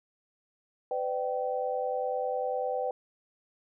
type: tone cluster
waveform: sine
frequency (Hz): 506 / 596 / 774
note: B4 / D5 / G5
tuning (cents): +42 / +25 / -22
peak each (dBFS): -31 / -35 / -33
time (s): 0.91-2.91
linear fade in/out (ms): 2
effects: none